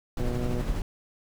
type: noise with tremolo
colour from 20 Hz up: brown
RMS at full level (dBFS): -28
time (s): 0.17-0.82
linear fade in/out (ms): 2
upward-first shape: sine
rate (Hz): 12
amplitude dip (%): 30
type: click train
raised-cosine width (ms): 2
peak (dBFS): -21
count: 51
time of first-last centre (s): 0.2-0.61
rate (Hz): 122
effects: none